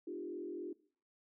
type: tone with frequency modulation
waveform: sine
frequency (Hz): 349.2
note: F4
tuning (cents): 0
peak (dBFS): -40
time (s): 0.07-0.73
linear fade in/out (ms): 5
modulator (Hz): 43.7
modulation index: 1.2
effects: noise-tail reverb RT60 0.5 s tail -20 dB re dry